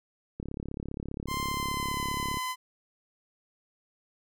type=click train; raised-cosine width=3 ms; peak=-23 dBFS; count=70; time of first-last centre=0.4-2.371 s; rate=35 Hz
type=tone with pitch glide; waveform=sawtooth; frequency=1045 to 1017 Hz; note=C6 to C6; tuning=-2 to -50 cents; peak=-27 dBFS; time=1.27-2.56 s; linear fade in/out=50 ms; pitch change=-48 cents; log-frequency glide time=1.43-2.02 s
effects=none